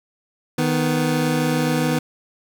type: tone pair together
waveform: 25% pulse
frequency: 156.1 / 247.8 Hz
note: D#3 / B3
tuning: +6 / +6 cents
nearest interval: minor sixth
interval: 800 cents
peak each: -17 dBFS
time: 0.58-1.99 s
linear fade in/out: 5 ms
effects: none